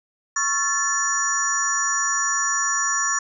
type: tone cluster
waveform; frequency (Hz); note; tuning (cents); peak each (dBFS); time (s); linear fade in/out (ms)
sine; 1101 / 1354 / 1744 / 5770 / 6930; C#6 / E6 / A6 / F#8 / A8; -12 / +46 / -16 / -44 / -27; -26 / -30 / -25 / -25 / -26; 0.36-3.19; 5
effects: none